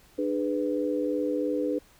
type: chord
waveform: sine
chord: G# diminished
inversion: second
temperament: just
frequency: 299 / 415.3 / 498.4 Hz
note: D4 / G#4 / B4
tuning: +31 / 0 / +16 cents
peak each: -28 / -32 / -29 dBFS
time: 0.18-1.79 s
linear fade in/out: 10 ms
effects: pink hiss -58 dBFS RMS until 1.99 s